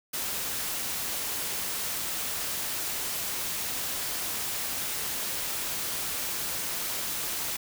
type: noise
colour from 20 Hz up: white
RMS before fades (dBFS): -32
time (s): 0.13-7.57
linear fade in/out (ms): 10
effects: none